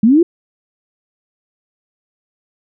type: linear sweep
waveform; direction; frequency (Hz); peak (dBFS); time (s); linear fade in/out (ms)
sine; up; 201.9 to 358.1; -6; 0.03-0.23; 5
effects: none